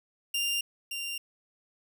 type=tone pair in turn; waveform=sawtooth; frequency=2794 / 2782 Hz; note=F7 / F7; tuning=0 / -7 cents; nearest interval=unison; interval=7 cents; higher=first; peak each=-24 / -30 dBFS; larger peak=first; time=0.34-0.61 / 0.91-1.18 s; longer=neither; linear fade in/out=5 ms; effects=none